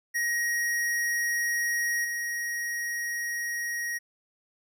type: tone with level steps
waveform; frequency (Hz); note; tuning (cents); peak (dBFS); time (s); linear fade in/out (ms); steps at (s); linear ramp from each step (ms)
square; 1888; A#6; +22; -26 / -30; 0.14-3.99; 20; 2.04; 10
effects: none